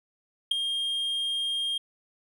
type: tone with ADSR envelope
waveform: triangle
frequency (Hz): 3220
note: G7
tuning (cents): +46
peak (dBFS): -15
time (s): 0.51-1.78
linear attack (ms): 7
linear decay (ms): 4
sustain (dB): -10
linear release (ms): 6
effects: none